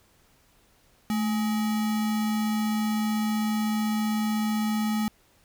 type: tone with sample-and-hold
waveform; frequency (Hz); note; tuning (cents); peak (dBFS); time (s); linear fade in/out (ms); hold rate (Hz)
sine; 217.1; A3; -23; -23; 1.1-5.08; 0; 1050
effects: pink hiss -62 dBFS RMS until 5.44 s